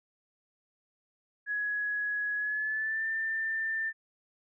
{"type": "tone with pitch glide", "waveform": "sine", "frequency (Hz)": [1677, 1787], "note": ["G#6", "A6"], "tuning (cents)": [16, 26], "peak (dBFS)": -29, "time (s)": [1.46, 3.93], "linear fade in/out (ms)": 50, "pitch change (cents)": 110, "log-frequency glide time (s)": [2.36, 3.06], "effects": []}